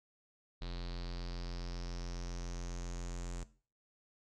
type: tone with low-pass filter sweep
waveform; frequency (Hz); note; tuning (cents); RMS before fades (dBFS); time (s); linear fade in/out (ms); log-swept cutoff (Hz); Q
square; 43.65; F1; 0; -41; 0.61-3.44; 10; 4100 to 7400; 5.4
effects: noise-tail reverb RT60 0.4 s tail -17 dB re dry